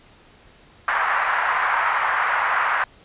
pink band-pass noise, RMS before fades -21 dBFS, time 0.88-2.84 s, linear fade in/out 2 ms, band 930 to 1800 Hz, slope 24 dB/octave, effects pink hiss -51 dBFS RMS until 3.04 s + resampled to 8000 Hz

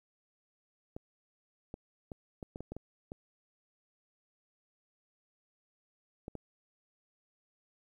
clicks, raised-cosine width 2 ms, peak -28 dBFS, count 11, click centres 0.965 / 1.741 / 2.118 / 2.428 / 2.559 / 2.606 / 2.72 / 2.766 / 3.119 / 6.281 / 6.353 s, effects 11-bit

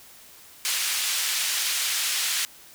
pink band-pass noise, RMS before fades -26 dBFS, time 0.65-2.45 s, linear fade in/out 0 ms, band 2500 to 13000 Hz, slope 12 dB/octave, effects white hiss -49 dBFS RMS until 2.74 s

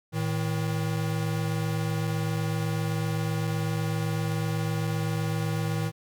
square tone pair together, 111.1 / 158.97 Hz, A2 / D#3, +17 / +38 cents, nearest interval tritone, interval 621 cents, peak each -30 / -29 dBFS, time 0.12-5.92 s, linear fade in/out 50 ms, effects none

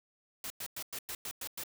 white noise bursts, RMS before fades -40 dBFS, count 8, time 0.44-1.636 s, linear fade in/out 2 ms, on 62 ms, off 100 ms, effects none

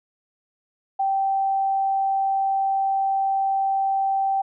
sine tone, 779 Hz, G5, 11 cents flat, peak -19 dBFS, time 0.99-4.42 s, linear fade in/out 10 ms, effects none

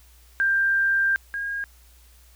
sine tone pair in turn, 1586 / 1626.8 Hz, G6 / G#6, +20 / -36 cents, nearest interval unison, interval 44 cents, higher second, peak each -18 / -26 dBFS, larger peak first, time 0.4-1.16 / 1.34-1.64 s, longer first, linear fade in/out 0 ms, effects added 60 Hz sine -51 dBFS peak until 2.35 s + white hiss -57 dBFS RMS until 2.35 s

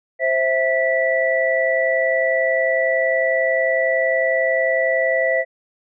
sine tone cluster, 526 / 657 / 1962 Hz, C5 / E5 / B6, +9 / -6 / -12 cents, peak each -20 dBFS, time 0.19-5.45 s, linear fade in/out 50 ms, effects none

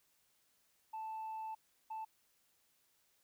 sine tone bursts at uneven times, 880 Hz, A5, in tune, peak -39 dBFS, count 2, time 0.93-1.55 / 1.9-2.05 s, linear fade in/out 10 ms, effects tanh soft clip ceiling -39 dBFS + white hiss -75 dBFS RMS until 3.23 s

